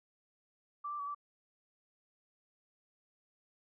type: tone with pitch steps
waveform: sine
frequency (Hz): 1169 / 1177 / 1139 / 1163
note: D6 / D6 / C#6 / D6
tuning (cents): -8 / +3 / +47 / -17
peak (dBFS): -37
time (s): 0.84-1.148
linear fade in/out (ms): 10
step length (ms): 77
effects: none